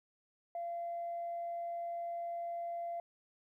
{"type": "tone", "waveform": "sine", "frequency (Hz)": 686, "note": "F5", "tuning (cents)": -31, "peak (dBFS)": -36, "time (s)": [0.55, 3], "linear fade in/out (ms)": 2, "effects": ["tanh soft clip ceiling -33 dBFS", "13-bit"]}